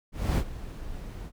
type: noise with ADSR envelope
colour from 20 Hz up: brown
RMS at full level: -21 dBFS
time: 0.12-1.32 s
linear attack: 250 ms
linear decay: 66 ms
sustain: -17 dB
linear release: 63 ms
effects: none